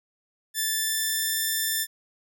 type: tone with pitch glide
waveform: 5% pulse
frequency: 1760 to 1774.3 Hz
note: A6 to A6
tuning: 0 to +14 cents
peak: -14 dBFS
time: 0.54-1.87 s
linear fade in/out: 50 ms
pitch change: +14 cents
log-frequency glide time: 0.75-1.39 s
effects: none